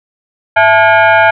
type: tone with frequency modulation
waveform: sine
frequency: 103.83 Hz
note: G#2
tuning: in tune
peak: -4 dBFS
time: 0.56-1.31 s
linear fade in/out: 10 ms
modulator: 767 Hz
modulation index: 2.3
effects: none